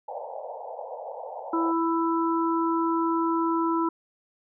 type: band-pass noise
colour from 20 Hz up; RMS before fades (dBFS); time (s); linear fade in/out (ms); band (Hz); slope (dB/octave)
pink; -37; 0.08-1.72; 5; 480 to 920; 96
type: harmonic tone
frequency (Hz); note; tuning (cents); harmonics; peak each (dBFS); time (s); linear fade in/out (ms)
330.6; E4; +5; 1 / 3 / 4; -24 / -27 / -31; 1.53-3.89; 5
effects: none